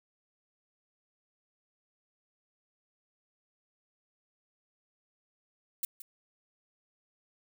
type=noise with echo; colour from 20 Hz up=violet; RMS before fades=-32 dBFS; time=5.83-5.85 s; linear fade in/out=2 ms; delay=170 ms; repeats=1; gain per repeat=-13 dB; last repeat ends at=6.02 s; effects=none